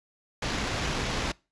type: noise with sample-and-hold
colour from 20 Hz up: pink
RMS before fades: -30 dBFS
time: 0.42-1.32 s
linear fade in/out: 5 ms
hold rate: 8820 Hz
effects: noise-tail reverb RT60 0.3 s tail -24 dB re dry + resampled to 22050 Hz